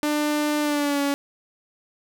sawtooth tone with pitch glide, 298.2 to 282.4 Hz, D4 to C#4, +27 to +32 cents, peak -17 dBFS, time 0.03-1.14 s, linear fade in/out 0 ms, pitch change -95 cents, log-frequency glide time 0.61-1.01 s, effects none

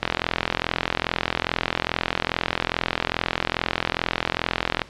click train, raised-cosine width 0.3 ms, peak -4 dBFS, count 204, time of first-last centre 0.03-4.818 s, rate 42.4 Hz, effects pink hiss -46 dBFS RMS until 4.89 s + low-pass 5000 Hz 12 dB/octave

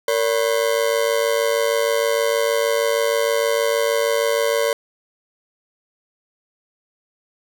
40% pulse ring-modulated tone, 516 Hz, C5, 24 cents flat, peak -13 dBFS, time 0.08-4.73 s, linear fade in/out 2 ms, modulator 53.2 Hz, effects none

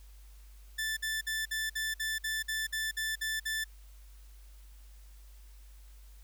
sawtooth tone bursts, 1760 Hz, A6, in tune, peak -28 dBFS, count 12, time 0.78-3.643 s, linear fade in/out 10 ms, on 190 ms, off 53 ms, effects added 50 Hz sine -50 dBFS peak until 6.23 s + white hiss -64 dBFS RMS until 6.23 s

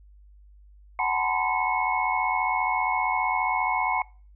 sine tone cluster, 745 / 864 / 955 / 1030 / 2191 Hz, F#5 / A5 / A#5 / C6 / C#7, +12 / -32 / +42 / -28 / -21 cents, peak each -29 dBFS, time 0.99-4.02 s, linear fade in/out 2 ms, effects noise-tail reverb RT60 0.4 s tail -23 dB re dry + added 50 Hz sine -49 dBFS peak until 4.35 s

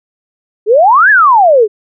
sine exponential two-way sweep, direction up then down, 397.8 to 1760 to 397.8 Hz, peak -3 dBFS, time 0.66-1.68 s, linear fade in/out 50 ms, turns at 1.1 s, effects none

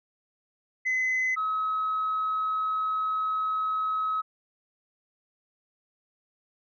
sine tone pair in turn, 2032 / 1280.1 Hz, B6 / D#6, +49 / +49 cents, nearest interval minor sixth, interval 800 cents, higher first, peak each -22 / -24 dBFS, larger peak first, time 0.85-1.36 / 1.36-4.22 s, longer second, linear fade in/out 20 ms, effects tanh soft clip ceiling -21 dBFS

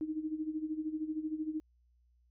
sine tone with tremolo, 311.1 Hz, D#4, in tune, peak -31 dBFS, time 0.01-1.6 s, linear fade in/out 0 ms, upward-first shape sine, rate 13 Hz, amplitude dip 75%, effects added 60 Hz sine -66 dBFS peak until 2.3 s

